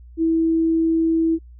sine tone, 326.4 Hz, E4, 17 cents flat, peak -15 dBFS, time 0.17-1.39 s, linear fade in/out 50 ms, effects noise-tail reverb RT60 0.1 s tail -25 dB re dry + added 60 Hz sine -40 dBFS peak until 1.59 s

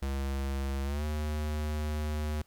square tone with pitch glide, 68.3 to 75.78 Hz, C#2 to D#2, -25 to -45 cents, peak -31 dBFS, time 0.02-2.42 s, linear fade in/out 5 ms, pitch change +180 cents, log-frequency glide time 0.83-1.05 s, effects pink hiss -67 dBFS RMS until 2.46 s

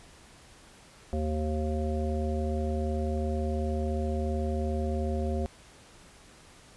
harmonic tone, 76.9 Hz, D#2, 20 cents flat, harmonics 1 / 3 / 5 / 7 / 9, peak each -29 / -34 / -36 / -37 / -39 dBFS, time 1.13-5.46 s, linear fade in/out 0 ms, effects pink hiss -54 dBFS RMS until 6.76 s + resampled to 24000 Hz

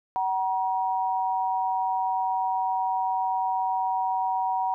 sine tone pair together, 754.8 / 951 Hz, F#5 / A#5, +34 / +34 cents, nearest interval major third, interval 400 cents, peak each -26 dBFS, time 0.16-4.74 s, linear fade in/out 0 ms, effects none

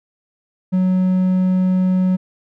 triangle tone, 185 Hz, F#3, in tune, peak -11 dBFS, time 0.72-2.17 s, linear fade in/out 20 ms, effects none

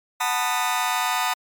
sawtooth chord, B dominant seventh, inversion second, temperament just, 740.8 / 889 / 987.8 / 1234.7 Hz, F#5 / A5 / B5 / D#6, +2 / +18 / 0 / -14 cents, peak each -23 dBFS, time 0.2-1.34 s, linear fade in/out 10 ms, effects MP3 96 kbps

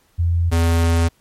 sine / square tone pair in turn, 85.2 / 83.64 Hz, F2 / E2, -42 / +26 cents, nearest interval unison, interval 32 cents, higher first, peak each -14 dBFS, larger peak neither, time 0.18-0.51 / 0.51-1.09 s, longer second, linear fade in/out 20 ms, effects pink hiss -59 dBFS RMS until 1.2 s + MP3 64 kbps

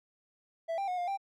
triangle tone with pitch steps, 661 / 789 / 726 / 706 / 787 Hz, E5 / G5 / F#5 / F5 / G5, +5 / +11 / -33 / +19 / +7 cents, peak -29 dBFS, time 0.68-1.175 s, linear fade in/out 20 ms, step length 99 ms, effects none

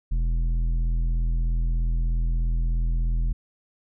sine tone with tanh clipping, 41.59 Hz, E1, 16 cents sharp, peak -22 dBFS, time 0.11-3.33 s, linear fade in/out 10 ms, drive 9 dB, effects none

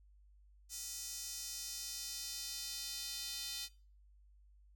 square tone with high-pass filter sweep, 277.2 Hz, C#4, in tune, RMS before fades -44 dBFS, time 0.69-3.69 s, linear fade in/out 50 ms, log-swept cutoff 6300 to 4100 Hz, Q 2.1, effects noise-tail reverb RT60 0.4 s tail -22 dB re dry + added 50 Hz sine -61 dBFS peak until 4.75 s

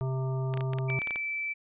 harmonic tone, 131.4 Hz, C3, 8 cents sharp, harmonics 1 / 3 / 5 / 7 / 9, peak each -28 / -38 / -42 / -45 / -47 dBFS, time 0.01-0.99 s, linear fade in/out 0 ms
clicks, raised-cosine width 0.3 ms, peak -21 dBFS, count 10, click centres 0.539 / 0.574 / 0.608 / 0.734 / 0.786 / 0.901 / 1.018 / 1.073 / 1.108 / 1.159 s
sine tone, 2321 Hz, D7, 21 cents flat, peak -30 dBFS, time 0.88-1.54 s, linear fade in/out 20 ms
effects resampled to 8000 Hz

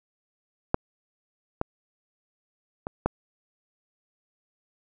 clicks, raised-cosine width 1 ms, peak -6 / -11 / -17 / -8 dBFS, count 4, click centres 0.744 / 1.614 / 2.869 / 3.06 s, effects none

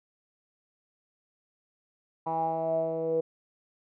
10% pulse tone with low-pass filter sweep, 162.7 Hz, E3, 22 cents flat, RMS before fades -29 dBFS, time 2.26-3.21 s, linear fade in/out 10 ms, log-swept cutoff 910 to 480 Hz, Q 9.1, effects none

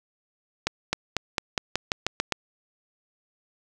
accelerating click train, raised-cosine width 0.2 ms, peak -6 dBFS, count 10, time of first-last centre 0.67-2.323 s, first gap 260 ms, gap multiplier 0.91, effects none

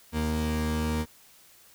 35% pulse tone pair together, 77.78 / 233.1 Hz, D#2 / A#3, 0 / 0 cents, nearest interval octave + perfect fifth, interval 1900 cents, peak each -27 dBFS, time 0.12-1.06 s, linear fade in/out 50 ms, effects white hiss -56 dBFS RMS until 1.74 s

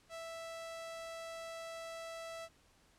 sawtooth tone, 659.3 Hz, E5, in tune, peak -40 dBFS, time 0.09-2.49 s, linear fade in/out 50 ms, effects pink hiss -68 dBFS RMS until 2.98 s + low-pass 10000 Hz 12 dB/octave

